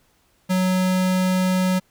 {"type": "tone", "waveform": "square", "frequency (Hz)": 185, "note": "F#3", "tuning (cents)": 0, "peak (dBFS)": -18, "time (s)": [0.49, 1.8], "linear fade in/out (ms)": 20, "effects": ["pink hiss -62 dBFS RMS until 1.9 s"]}